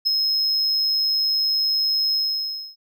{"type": "tone with ADSR envelope", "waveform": "triangle", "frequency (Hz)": 5150, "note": "E8", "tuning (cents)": -41, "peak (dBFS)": -13, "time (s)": [0.05, 2.76], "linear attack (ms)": 22, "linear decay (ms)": 5, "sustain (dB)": -4, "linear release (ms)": 620, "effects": []}